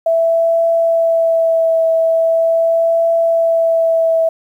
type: tone with vibrato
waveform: sine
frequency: 659.3 Hz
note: E5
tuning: in tune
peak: -10 dBFS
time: 0.06-4.29 s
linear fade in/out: 5 ms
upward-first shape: triangle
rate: 0.41 Hz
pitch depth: 18 cents each way
effects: 8-bit